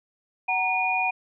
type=tone cluster; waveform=sine; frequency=748 / 933 / 2443 Hz; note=F#5 / A#5 / D#7; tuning=+19 / +1 / -32 cents; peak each=-26 / -30 / -24 dBFS; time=0.48-1.11 s; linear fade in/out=10 ms; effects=none